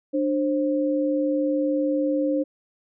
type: tone pair together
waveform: sine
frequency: 296.6 / 530 Hz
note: D4 / C5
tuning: +17 / +22 cents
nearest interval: minor seventh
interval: 1005 cents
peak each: -22 / -24 dBFS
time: 0.13-2.44 s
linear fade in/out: 20 ms
effects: none